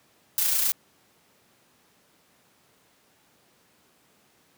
blue noise with amplitude modulation, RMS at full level -22 dBFS, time 0.38-0.72 s, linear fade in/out 0 ms, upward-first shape sine, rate 29.2 Hz, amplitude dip 40%, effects pink hiss -62 dBFS RMS until 4.57 s + high-pass 150 Hz 12 dB/octave

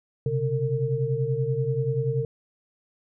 sine tone cluster, 127.7 / 138.1 / 455.5 Hz, C3 / C#3 / A#4, -42 / -6 / -40 cents, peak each -27 dBFS, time 0.26-2.25 s, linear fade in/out 2 ms, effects none

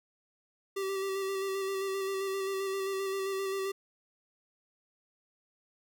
square tone with vibrato, 388.1 Hz, G4, 17 cents flat, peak -32 dBFS, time 0.76-3.72 s, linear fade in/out 10 ms, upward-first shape square, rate 7.6 Hz, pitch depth 19 cents each way, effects none

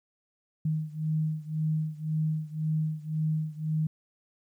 sine beating tone pair, 155.3 / 157.2 Hz, D#3 / D#3, -3 / +18 cents, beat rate 1.9 Hz, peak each -29 / -31 dBFS, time 0.65-3.87 s, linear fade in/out 5 ms, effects 11-bit

